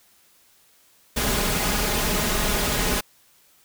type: noise with comb filter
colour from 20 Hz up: pink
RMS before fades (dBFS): -23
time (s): 1.16-3.01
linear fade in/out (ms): 10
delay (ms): 4.8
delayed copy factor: +0.55
effects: white hiss -58 dBFS RMS until 3.64 s